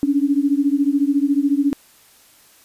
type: beating tone pair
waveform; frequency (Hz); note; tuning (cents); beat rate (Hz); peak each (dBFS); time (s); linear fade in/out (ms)
sine; 277.2 / 291.2; C#4 / D4; 0 / -15; 14; -17 / -18; 0.03-1.73; 0
effects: white hiss -51 dBFS RMS until 2.64 s + resampled to 32000 Hz